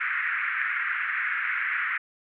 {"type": "band-pass noise", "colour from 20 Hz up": "pink", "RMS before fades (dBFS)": -28, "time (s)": [0, 1.98], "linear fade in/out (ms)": 10, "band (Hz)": [1400, 2200], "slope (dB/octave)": 48, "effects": []}